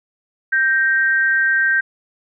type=tone pair together; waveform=sine; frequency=1568 / 1864.7 Hz; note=G6 / A#6; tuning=0 / 0 cents; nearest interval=minor third; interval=300 cents; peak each=-14 / -20 dBFS; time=0.52-1.81 s; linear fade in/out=10 ms; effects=none